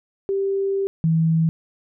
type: tone pair in turn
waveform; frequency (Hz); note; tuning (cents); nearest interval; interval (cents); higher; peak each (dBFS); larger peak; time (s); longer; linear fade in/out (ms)
sine; 392 / 162.27; G4 / E3; 0 / -27; octave + minor third; 1527; first; -19 / -15; second; 0.29-0.87 / 1.04-1.49; first; 0
effects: none